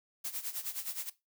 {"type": "noise with tremolo", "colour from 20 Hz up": "blue", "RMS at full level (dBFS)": -36, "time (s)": [0.24, 1.1], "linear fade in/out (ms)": 10, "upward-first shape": "sine", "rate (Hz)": 9.6, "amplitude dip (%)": 80, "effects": ["noise-tail reverb RT60 0.2 s tail -17 dB re dry"]}